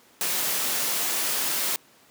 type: noise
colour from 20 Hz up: white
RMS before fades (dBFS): -26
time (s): 0.21-1.76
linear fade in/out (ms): 0
effects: pink hiss -56 dBFS RMS until 2.1 s + high-pass 200 Hz 12 dB/octave